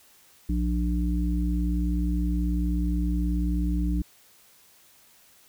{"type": "harmonic tone", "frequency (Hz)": 59.4, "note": "A#1", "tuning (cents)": 33, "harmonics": [1, 3, 5], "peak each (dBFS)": [-24, -29, -31], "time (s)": [0.49, 4.02], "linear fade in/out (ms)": 5, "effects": ["white hiss -57 dBFS RMS until 5.48 s"]}